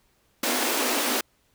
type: high-pass noise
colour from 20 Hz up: pink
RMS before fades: -25 dBFS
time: 0.43-1.21 s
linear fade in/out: 5 ms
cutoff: 230 Hz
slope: 96 dB/octave
effects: pink hiss -66 dBFS RMS until 1.54 s